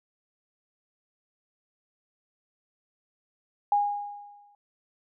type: tone with exponential decay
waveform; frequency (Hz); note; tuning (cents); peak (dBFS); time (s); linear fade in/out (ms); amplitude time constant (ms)
sine; 819; G#5; -24; -18; 3.72-4.55; 2; 180
effects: none